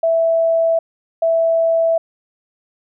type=tone pair in turn; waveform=sine; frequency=659 / 659 Hz; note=E5 / E5; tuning=-1 / -1 cents; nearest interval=unison; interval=0 cents; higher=neither; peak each=-12 dBFS; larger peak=neither; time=0.03-0.79 / 1.22-1.98 s; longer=neither; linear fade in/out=5 ms; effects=none